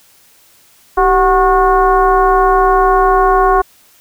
sine tone with frequency modulation, 740 Hz, F#5, in tune, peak -7 dBFS, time 0.97-3.62 s, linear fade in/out 10 ms, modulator 354 Hz, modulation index 1.4, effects white hiss -48 dBFS RMS until 4 s

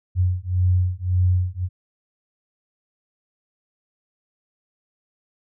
sine beating tone pair, 90 / 91.8 Hz, F#2 / F#2, -47 / -13 cents, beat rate 1.8 Hz, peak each -20 dBFS, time 0.15-1.69 s, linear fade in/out 50 ms, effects none

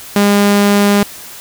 sawtooth tone, 203.1 Hz, G#3, 38 cents flat, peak -4 dBFS, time 0.16-1.03 s, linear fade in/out 2 ms, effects white hiss -32 dBFS RMS until 1.4 s

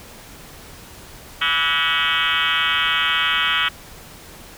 sine tone with frequency modulation, 2248 Hz, C#7, 24 cents sharp, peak -16 dBFS, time 1.41-3.69 s, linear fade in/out 10 ms, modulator 157 Hz, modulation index 6.8, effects pink hiss -41 dBFS RMS until 4.57 s

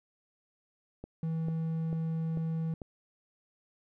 click train, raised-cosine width 2 ms, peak -28 dBFS, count 5, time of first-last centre 1.04-2.818 s, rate 2.25 Hz
triangle tone, 162.1 Hz, E3, 29 cents flat, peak -28 dBFS, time 1.23-2.74 s, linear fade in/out 2 ms
effects none

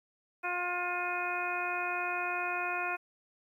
harmonic tone, 355.4 Hz, F4, 30 cents sharp, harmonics 1 / 2 / 3 / 4 / 5 / 6 / 7, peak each -42 / -37 / -39 / -37 / -44 / -46 / -36 dBFS, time 0.43-2.97 s, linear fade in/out 20 ms, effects 11-bit

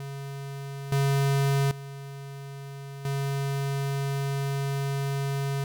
square tone with level steps, 138.59 Hz, C#3, in tune, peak -35 / -22 / -38 / -27 dBFS, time 0-5.64 s, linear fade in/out 2 ms, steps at 0.92 / 1.71 / 3.05 s, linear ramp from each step 2 ms, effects none

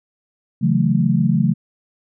sine chord, F# minor seventh, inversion second, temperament equal, 138.59 / 164.81 / 185 / 220 Hz, C#3 / E3 / F#3 / A3, 0 / 0 / 0 / 0 cents, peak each -19 dBFS, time 0.61-1.54 s, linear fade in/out 20 ms, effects none

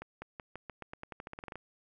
accelerating click train, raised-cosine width 0.5 ms, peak -27 dBFS, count 17, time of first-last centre 0.02-1.556 s, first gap 200 ms, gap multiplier 0.89, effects none

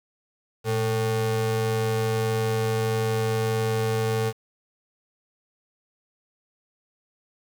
square ring-modulated tone, 165.9 Hz, E3, 11 cents sharp, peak -20 dBFS, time 0.64-4.33 s, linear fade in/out 50 ms, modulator 281 Hz, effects 8-bit

